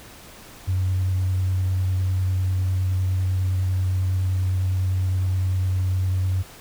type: tone with vibrato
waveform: sine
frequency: 93 Hz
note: F#2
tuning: 9 cents sharp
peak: -18 dBFS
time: 0.67-6.43 s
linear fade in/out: 20 ms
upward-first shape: sine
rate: 9.9 Hz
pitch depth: 12 cents each way
effects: tanh soft clip ceiling -15 dBFS + pink hiss -44 dBFS RMS until 6.6 s